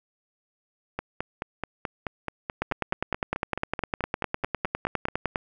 two click trains, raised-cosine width 0.5 ms, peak -10 / -14 dBFS, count 28 / 20, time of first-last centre 2.62-5.358 / 0.99-5.085 s, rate 9.86 / 4.64 Hz, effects none

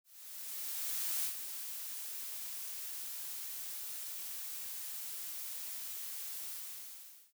blue noise with ADSR envelope, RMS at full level -35 dBFS, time 0.04-7.33 s, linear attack 1200 ms, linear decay 90 ms, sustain -8 dB, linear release 860 ms, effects none

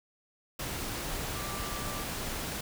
sine tone in noise, 1174.7 Hz, D6, in tune, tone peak -42 dBFS, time 1.35-2.04 s, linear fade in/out 5 ms, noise pink, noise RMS -36 dBFS, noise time 0.59-2.61 s, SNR -9 dB, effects none

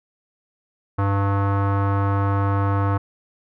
square tone with low-pass filter, 99.3 Hz, G2, 23 cents sharp, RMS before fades -20 dBFS, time 0.98-2.98 s, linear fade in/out 10 ms, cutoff 1200 Hz, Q 3.3, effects none

